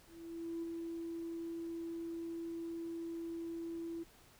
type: tone with ADSR envelope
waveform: sine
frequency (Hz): 333.4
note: E4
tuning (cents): +20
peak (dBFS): -36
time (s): 0.06-4.04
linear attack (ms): 570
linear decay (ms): 7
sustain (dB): -3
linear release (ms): 18
effects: tanh soft clip ceiling -34 dBFS + pink hiss -63 dBFS RMS until 4.39 s